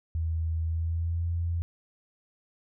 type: tone with pitch glide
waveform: sine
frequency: 81.2 to 84.89 Hz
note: E2 to F2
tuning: -26 to -49 cents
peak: -26 dBFS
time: 0.15-1.62 s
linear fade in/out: 0 ms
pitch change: +77 cents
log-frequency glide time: 0.64-1.26 s
effects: none